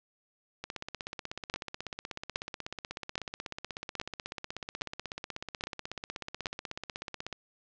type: two click trains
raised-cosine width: 0.2 ms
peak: -14 / -20 dBFS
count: 7 / 110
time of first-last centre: 1.54-6.458 / 0.64-7.327 s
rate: 1.22 / 16.3 Hz
effects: low-pass 6000 Hz 12 dB/octave